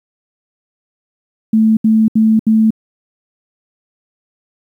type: tone bursts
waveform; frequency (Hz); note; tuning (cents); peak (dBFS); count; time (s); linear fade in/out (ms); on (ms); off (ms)
sine; 220; A3; 0; -7; 4; 1.53-2.706; 5; 240; 72
effects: 8-bit